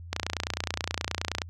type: click train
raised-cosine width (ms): 0.2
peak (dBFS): -10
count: 39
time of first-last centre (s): 0.13-1.418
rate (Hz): 29.5
effects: added 85 Hz sine -40 dBFS peak until 1.49 s

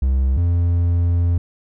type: tone pair in turn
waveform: triangle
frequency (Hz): 65.9 / 86.38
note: C2 / F2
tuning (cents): +13 / -18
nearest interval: perfect fourth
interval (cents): 469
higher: second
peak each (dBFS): -12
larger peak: neither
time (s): 0.02-0.37 / 0.37-1.38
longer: second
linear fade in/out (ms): 5
effects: none

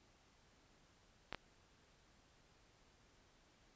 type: clicks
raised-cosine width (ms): 0.3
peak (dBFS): -26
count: 2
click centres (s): 1.326 / 1.347
effects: pink hiss -70 dBFS RMS until 3.75 s + resampled to 16000 Hz

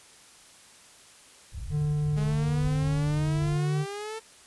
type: low-pass noise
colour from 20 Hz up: white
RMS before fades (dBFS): -37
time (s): 1.52-3.58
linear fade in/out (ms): 20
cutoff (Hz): 100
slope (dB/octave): 24
type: tone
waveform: triangle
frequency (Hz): 148.8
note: D3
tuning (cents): +23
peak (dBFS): -22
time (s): 1.7-3.86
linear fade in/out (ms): 50
type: exponential sweep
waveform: sawtooth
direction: up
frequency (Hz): 207.7 to 449.1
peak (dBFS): -30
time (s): 2.16-4.2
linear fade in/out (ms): 20
effects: white hiss -53 dBFS RMS until 4.46 s + resampled to 24000 Hz

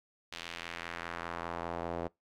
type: tone with band-pass filter sweep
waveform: sawtooth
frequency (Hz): 85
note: F2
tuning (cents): -46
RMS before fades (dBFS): -40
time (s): 0.32-2.08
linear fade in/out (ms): 5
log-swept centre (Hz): 3400 to 560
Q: 1.3
effects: noise-tail reverb RT60 0.2 s tail -25 dB re dry

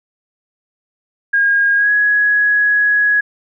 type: tone with pitch glide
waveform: sine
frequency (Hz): 1627 to 1672.7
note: G#6 to G#6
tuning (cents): -36 to +12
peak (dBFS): -10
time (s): 1.33-3.21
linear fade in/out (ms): 10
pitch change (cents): +48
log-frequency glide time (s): 1.76-1.91
effects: none

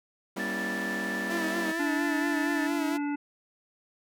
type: chord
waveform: sawtooth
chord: G diminished seventh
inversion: none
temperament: equal with one note detuned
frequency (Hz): 196 / 238.8 / 277.2 / 329.6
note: G3 / Bb3 / Db4 / Fb4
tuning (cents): 0 / +42 / 0 / 0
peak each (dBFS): -32 / -33 / -36 / -35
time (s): 0.36-1.72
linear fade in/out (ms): 10
type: tone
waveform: sine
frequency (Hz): 1760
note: A6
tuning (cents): 0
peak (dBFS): -32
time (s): 0.39-2.67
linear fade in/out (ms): 10
type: tone with vibrato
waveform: sawtooth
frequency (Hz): 329.6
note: E4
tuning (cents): 0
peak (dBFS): -27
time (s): 1.29-2.98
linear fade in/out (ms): 20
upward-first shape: sine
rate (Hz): 4.3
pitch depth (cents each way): 62
type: harmonic tone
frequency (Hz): 289.6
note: D4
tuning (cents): -24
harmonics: 1 / 3 / 5 / 7 / 9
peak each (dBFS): -28 / -38 / -42 / -45 / -47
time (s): 1.79-3.16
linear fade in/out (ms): 10
effects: none

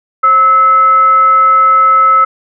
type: tone with frequency modulation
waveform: sine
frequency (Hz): 1300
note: E6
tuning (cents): -24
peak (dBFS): -4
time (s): 0.23-2.25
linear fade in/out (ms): 10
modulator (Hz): 764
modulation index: 0.22
effects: none

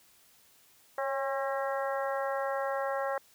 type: harmonic tone with a mistuned harmonic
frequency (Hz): 270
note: C#4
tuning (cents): -45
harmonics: 2 / 3 / 4 / 5 / 6 / 7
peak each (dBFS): -32 / -36 / -38 / -40 / -42 / -43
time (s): 0.98-3.18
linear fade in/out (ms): 2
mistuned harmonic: 2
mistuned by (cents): +30
effects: white hiss -62 dBFS RMS until 3.34 s

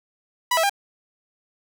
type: tone with pitch steps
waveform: sawtooth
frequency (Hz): 983 / 652 / 801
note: B5 / E5 / G5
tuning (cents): -8 / -19 / +37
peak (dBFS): -14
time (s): 0.51-0.696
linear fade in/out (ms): 5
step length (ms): 62
effects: none

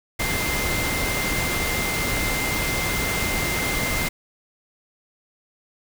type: tone in noise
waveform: sine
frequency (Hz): 2091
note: C7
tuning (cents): -2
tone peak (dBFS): -27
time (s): 0.19-4.09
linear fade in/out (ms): 10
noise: pink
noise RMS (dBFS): -25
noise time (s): 0.19-4.09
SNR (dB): -5
effects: none

